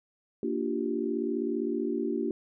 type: chord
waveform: sine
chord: G minor seventh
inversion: first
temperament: equal with one note detuned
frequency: 233.1 / 293.7 / 349.2 / 388.6 Hz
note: Bb3 / D4 / F4 / G4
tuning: 0 / 0 / 0 / -15 cents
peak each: -33 dBFS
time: 0.43-2.31 s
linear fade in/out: 2 ms
effects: none